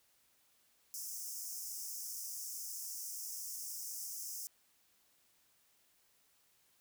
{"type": "high-pass noise", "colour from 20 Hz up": "pink", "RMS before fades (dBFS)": -44, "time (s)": [0.94, 4.47], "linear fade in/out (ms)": 0, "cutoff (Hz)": 5200, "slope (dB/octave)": 96, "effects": ["white hiss -72 dBFS RMS until 6.8 s"]}